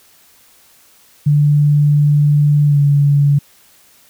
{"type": "tone with pitch glide", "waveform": "sine", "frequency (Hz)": [146.83, 143.15], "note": ["D3", "D3"], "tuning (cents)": [0, -44], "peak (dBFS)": -8, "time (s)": [1.26, 3.39], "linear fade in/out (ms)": 10, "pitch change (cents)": -44, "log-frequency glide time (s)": [2.66, 2.78], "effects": ["white hiss -49 dBFS RMS until 4.09 s"]}